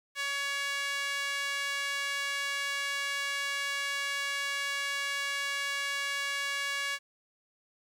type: tone with high-pass filter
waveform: sawtooth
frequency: 562 Hz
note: C#5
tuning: 24 cents sharp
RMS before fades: -33 dBFS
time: 0.15-6.99 s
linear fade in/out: 50 ms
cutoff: 1800 Hz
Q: 1.8
effects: low-pass 10000 Hz 12 dB/octave + 10-bit